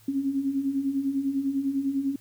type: beating tone pair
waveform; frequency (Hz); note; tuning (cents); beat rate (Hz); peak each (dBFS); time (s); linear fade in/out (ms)
sine; 265.8 / 275.8; C4 / C#4; +27 / -9; 10; -31 / -25; 0.08-2.16; 5
effects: added 109 Hz sine -56 dBFS peak until 2.2 s + white hiss -58 dBFS RMS until 2.2 s